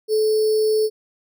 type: tone with sample-and-hold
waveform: sine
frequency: 432.5 Hz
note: A4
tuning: 30 cents flat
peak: -15 dBFS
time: 0.08-0.9 s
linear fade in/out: 50 ms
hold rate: 4900 Hz
effects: none